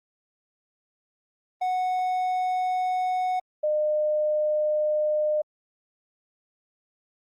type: tone pair in turn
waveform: triangle / sine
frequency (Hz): 737 / 606.6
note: F#5 / D#5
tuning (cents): -7 / -44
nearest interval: minor third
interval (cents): 337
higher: first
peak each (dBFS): -21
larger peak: neither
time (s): 1.61-3.4 / 3.63-5.42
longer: neither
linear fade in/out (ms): 10
effects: Opus 32 kbps